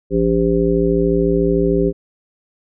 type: harmonic tone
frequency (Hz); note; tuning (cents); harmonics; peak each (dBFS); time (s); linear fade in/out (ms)
56.8; A#1; -44; 1 / 3 / 5 / 7 / 9; -22 / -19 / -20 / -16 / -22; 0.1-1.93; 50
effects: none